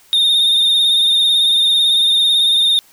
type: tone with vibrato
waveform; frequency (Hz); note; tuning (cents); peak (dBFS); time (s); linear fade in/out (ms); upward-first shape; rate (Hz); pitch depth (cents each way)
triangle; 3667; A#7; -29; -9; 0.13-2.79; 0; triangle; 18; 50
effects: white hiss -49 dBFS RMS until 2.92 s